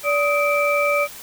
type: tone cluster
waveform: sine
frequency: 579 / 1255 / 2334 Hz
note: D5 / D#6 / D7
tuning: -25 / +15 / -11 cents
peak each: -19 / -23 / -21 dBFS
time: 0.03-1.08 s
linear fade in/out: 50 ms
effects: white hiss -38 dBFS RMS until 1.22 s